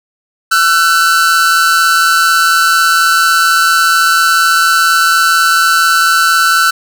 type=tone pair together; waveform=45% pulse; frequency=1341 / 1505.2 Hz; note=E6 / F#6; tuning=+29 / +29 cents; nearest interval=major second; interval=200 cents; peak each=-10 dBFS; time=0.51-6.71 s; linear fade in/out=10 ms; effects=none